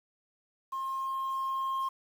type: tone with level ramp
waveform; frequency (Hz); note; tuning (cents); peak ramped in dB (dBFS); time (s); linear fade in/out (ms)
sine; 1067; C6; +34; -31 to -26; 0.72-1.89; 10
effects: tanh soft clip ceiling -28 dBFS + 9-bit